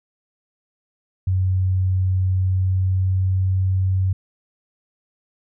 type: tone with pitch glide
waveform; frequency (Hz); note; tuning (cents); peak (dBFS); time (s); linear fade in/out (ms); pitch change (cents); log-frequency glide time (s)
sine; 93.3 to 94.22; F#2 to F#2; +15 to +32; -16; 1.27-4.13; 5; +17; 2.28-3.66
effects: none